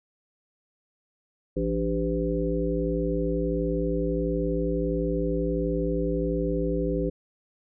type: harmonic tone with a mistuned harmonic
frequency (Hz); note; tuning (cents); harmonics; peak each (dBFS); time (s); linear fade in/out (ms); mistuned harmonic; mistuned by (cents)
56.1; A1; +34; 1 / 3 / 5 / 7 / 9; -30 / -30 / -30 / -30 / -30; 1.56-7.1; 10; 5; +65
effects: none